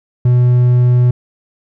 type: tone with hard clipping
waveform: triangle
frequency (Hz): 123.47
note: B2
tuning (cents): 0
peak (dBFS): -8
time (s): 0.25-1.11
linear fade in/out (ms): 5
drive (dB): 6
effects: none